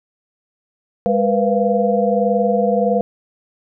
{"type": "tone cluster", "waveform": "sine", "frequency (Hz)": [204.7, 480.5, 502, 689], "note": ["G#3", "B4", "B4", "F5"], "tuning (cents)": [-25, -48, 28, -24], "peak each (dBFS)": -19, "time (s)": [1.06, 3.01], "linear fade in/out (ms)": 0, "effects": []}